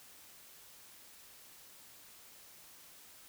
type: silence
effects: white hiss -57 dBFS RMS until 3.28 s